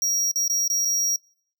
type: tone with dropouts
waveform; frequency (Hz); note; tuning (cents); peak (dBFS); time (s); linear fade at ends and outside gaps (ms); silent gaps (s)
square; 5670; F8; +25; -21; 0.02-1.16; 1; 0.314-0.358 / 0.479-0.498 / 0.678-0.7 / 0.85-0.854
effects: noise-tail reverb RT60 0.6 s tail -26 dB re dry